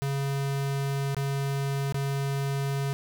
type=tone with dropouts; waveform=square; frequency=138.59 Hz; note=C#3; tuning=in tune; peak=-27 dBFS; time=0.02-2.93 s; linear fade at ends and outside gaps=0 ms; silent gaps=1.146-1.167 / 1.924-1.944 s; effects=none